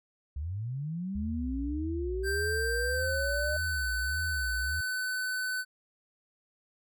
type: linear sweep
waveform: sine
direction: up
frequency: 66.1 to 610 Hz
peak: -32 dBFS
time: 0.36-3.57 s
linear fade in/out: 5 ms
type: tone with vibrato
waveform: sine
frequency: 69.3 Hz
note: C#2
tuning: in tune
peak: -33 dBFS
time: 1.15-4.81 s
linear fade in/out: 5 ms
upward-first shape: sine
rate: 1.7 Hz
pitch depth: 290 cents each way
type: tone with pitch glide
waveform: square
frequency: 1570 to 1509.5 Hz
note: G6 to F#6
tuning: +2 to +34 cents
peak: -31 dBFS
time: 2.23-5.65 s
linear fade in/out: 50 ms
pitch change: -68 cents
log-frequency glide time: 2.9-3.13 s
effects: none